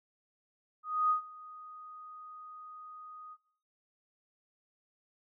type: tone with ADSR envelope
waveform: sine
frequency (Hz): 1244.5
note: D#6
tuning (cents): 0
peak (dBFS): -24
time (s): 0.83-3.37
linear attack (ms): 270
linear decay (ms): 110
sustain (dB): -22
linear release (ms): 46
effects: noise-tail reverb RT60 0.6 s tail -21 dB re dry